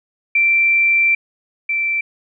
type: tone pair in turn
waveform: sine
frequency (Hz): 2349 / 2339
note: D7 / D7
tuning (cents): 0 / -8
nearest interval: unison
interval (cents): 8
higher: first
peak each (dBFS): -11 / -16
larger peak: first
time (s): 0.35-1.15 / 1.69-2.01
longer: first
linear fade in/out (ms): 5
effects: none